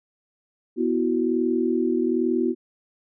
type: chord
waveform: sine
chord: B suspended fourth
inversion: none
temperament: just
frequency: 246.9 / 329.3 / 370.4 Hz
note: B3 / E4 / F#4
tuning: 0 / -2 / +2 cents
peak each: -24 dBFS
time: 0.76-2.55 s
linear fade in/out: 50 ms
effects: none